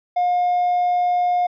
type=tone; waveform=triangle; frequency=714 Hz; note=F5; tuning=38 cents sharp; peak=-13 dBFS; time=0.16-1.47 s; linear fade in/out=10 ms; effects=tanh soft clip ceiling -11 dBFS + resampled to 11025 Hz